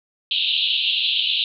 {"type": "band-pass noise", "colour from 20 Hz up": "pink", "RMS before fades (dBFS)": -21, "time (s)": [0.31, 1.44], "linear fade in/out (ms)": 2, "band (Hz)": [2700, 4000], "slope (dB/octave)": 96, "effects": []}